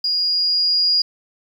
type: tone with level ramp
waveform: sine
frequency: 4863 Hz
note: D#8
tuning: 40 cents flat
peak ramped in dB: -17 to -13 dBFS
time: 0.04-1.02 s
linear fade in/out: 5 ms
effects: 8-bit